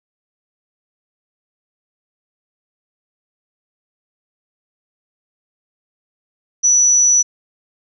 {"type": "tone", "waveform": "sine", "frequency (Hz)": 5920, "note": "F#8", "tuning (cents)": 0, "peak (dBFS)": -9, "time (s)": [6.63, 7.23], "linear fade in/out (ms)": 20, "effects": []}